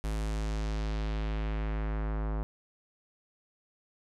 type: tone with low-pass filter sweep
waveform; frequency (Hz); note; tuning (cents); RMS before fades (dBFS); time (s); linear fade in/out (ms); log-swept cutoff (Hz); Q
square; 53.2; G#1; +42; -32; 0.04-2.43; 0; 11000 to 1100; 1.2
effects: none